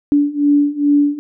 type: beating tone pair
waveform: sine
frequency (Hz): 287.9 / 290.3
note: D4 / D4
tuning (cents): -34 / -20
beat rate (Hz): 2.4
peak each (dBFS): -15 / -13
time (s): 0.12-1.19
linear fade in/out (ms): 0
effects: none